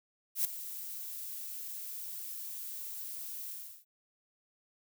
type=noise with ADSR envelope; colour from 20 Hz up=violet; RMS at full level=-28 dBFS; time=0.35-3.85 s; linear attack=97 ms; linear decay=7 ms; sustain=-14 dB; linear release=340 ms; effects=none